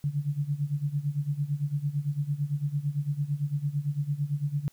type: tone with tremolo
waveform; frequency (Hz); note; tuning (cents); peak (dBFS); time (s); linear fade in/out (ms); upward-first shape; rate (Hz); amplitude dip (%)
sine; 144.7; D3; -25; -23; 0.04-4.68; 0; sine; 8.9; 85
effects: white hiss -63 dBFS RMS until 4.72 s